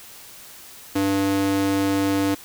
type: tone with high-pass filter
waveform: square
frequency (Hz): 98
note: G2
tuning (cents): 0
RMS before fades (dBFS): -21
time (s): 0.95-2.35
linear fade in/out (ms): 10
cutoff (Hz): 240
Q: 2.5
effects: white hiss -43 dBFS RMS until 2.44 s